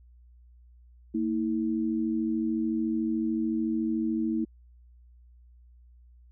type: tone pair together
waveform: sine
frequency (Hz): 227.6 / 321.3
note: A#3 / E4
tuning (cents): -41 / -44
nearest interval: tritone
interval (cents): 597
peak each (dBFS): -28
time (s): 1.14-4.45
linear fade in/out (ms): 10
effects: added 60 Hz sine -52 dBFS peak until 6.31 s